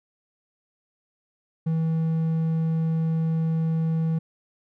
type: tone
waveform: triangle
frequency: 161.8 Hz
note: E3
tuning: 32 cents flat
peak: -19 dBFS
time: 1.66-4.19 s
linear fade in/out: 10 ms
effects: none